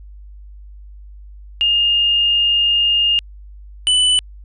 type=tone pair in turn; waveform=sine / square; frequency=2829 / 2989 Hz; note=F7 / F#7; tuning=+22 / +17 cents; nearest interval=minor second; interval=95 cents; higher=second; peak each=-12 dBFS; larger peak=neither; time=1.61-3.19 / 3.87-4.19 s; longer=first; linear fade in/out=0 ms; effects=added 50 Hz sine -35 dBFS peak until 4.44 s + resampled to 24000 Hz